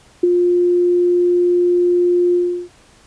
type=tone with ADSR envelope; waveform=sine; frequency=353.2 Hz; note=F4; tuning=20 cents sharp; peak=-7 dBFS; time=0.23-2.69 s; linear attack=7 ms; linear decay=17 ms; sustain=-4 dB; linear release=350 ms; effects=pink hiss -49 dBFS RMS until 3.06 s + resampled to 22050 Hz